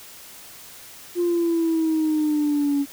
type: exponential sweep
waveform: sine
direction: down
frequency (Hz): 352.2 to 280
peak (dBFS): -17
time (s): 1.15-2.86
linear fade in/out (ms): 50
effects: tanh soft clip ceiling -15 dBFS + white hiss -43 dBFS RMS until 2.92 s